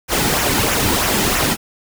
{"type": "noise with flanger", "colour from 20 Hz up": "pink", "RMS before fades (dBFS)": -17, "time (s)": [0.08, 1.57], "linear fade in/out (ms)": 50, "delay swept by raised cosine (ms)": [0.22, 1.82], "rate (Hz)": 3.1, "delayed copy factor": -0.5, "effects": []}